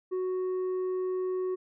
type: tone with tanh clipping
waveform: sine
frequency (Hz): 370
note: F#4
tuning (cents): 0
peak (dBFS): -29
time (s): 0.11-1.56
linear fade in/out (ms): 20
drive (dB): 4
effects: none